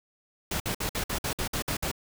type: noise bursts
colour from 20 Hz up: pink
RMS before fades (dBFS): -30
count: 10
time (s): 0.51-1.915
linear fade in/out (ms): 5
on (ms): 91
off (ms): 55
effects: none